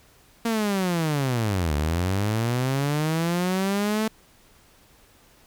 sawtooth linear two-way sweep, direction down then up, 233.1 to 71.7 to 221.4 Hz, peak -18 dBFS, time 0.45-4.08 s, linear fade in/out 5 ms, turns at 1.75 s, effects pink hiss -56 dBFS RMS until 5.46 s

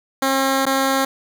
10% pulse tone with dropouts, 268.9 Hz, C4, 47 cents sharp, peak -8 dBFS, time 0.22-1.05 s, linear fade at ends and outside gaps 5 ms, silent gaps 0.655-0.664 s, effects none

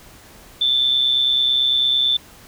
sine tone with amplitude modulation, 3527 Hz, A7, 3 cents sharp, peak -12 dBFS, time 0.61-2.17 s, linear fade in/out 5 ms, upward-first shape sine, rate 129 Hz, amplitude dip 55%, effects pink hiss -45 dBFS RMS until 2.47 s

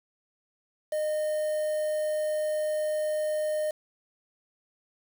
triangle tone with quantisation, 612 Hz, D#5, 29 cents flat, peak -24 dBFS, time 0.92-3.71 s, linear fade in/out 5 ms, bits 7, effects none

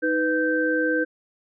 sine tone cluster, 313.6 / 497.4 / 1557 Hz, D#4 / B4 / G6, +14 / +12 / -12 cents, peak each -24 dBFS, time 0.02-1.05 s, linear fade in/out 20 ms, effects none

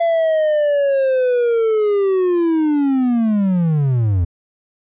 triangle linear sweep, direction down, 680 to 82.41 Hz, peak -11 dBFS, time 0-4.25 s, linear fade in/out 10 ms, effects resampled to 8000 Hz

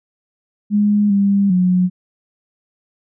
sine tone with pitch steps, 207 / 199.3 / 181.8 Hz, G#3 / G3 / F#3, -5 / +29 / -30 cents, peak -11 dBFS, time 0.7-1.9 s, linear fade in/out 50 ms, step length 400 ms, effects none

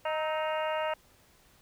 harmonic tone with a mistuned harmonic, 311.1 Hz, D#4, in tune, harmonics 2 / 3 / 4 / 5 / 6 / 7 / 8 / 9, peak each -31 / -34 / -39 / -42 / -43 / -45 / -47 / -42 dBFS, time 0.05-0.94 s, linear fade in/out 5 ms, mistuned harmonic 4, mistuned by +54 cents, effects pink hiss -62 dBFS RMS until 1.61 s

